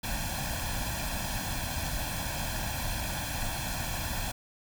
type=noise with comb filter; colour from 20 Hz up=pink; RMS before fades=-33 dBFS; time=0.03-4.32 s; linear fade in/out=10 ms; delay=1.2 ms; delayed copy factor=+0.8; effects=none